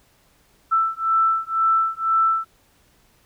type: beating tone pair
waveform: sine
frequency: 1326 / 1328 Hz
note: E6 / E6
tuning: +10 / +12 cents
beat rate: 2 Hz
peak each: -20 dBFS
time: 0.71-2.45 s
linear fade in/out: 20 ms
effects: pink hiss -59 dBFS RMS until 3.25 s